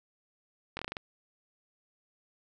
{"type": "slowing click train", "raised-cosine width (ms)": 0.3, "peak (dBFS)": -20, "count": 7, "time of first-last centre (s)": [0.77, 0.968], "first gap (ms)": 21, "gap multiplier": 1.18, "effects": []}